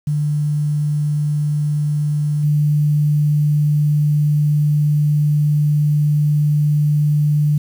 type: tone with level steps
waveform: sine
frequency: 148.6 Hz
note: D3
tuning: 21 cents sharp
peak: -15 / -12 dBFS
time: 0.07-7.58 s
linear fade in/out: 5 ms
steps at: 2.43 s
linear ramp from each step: 10 ms
effects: 7-bit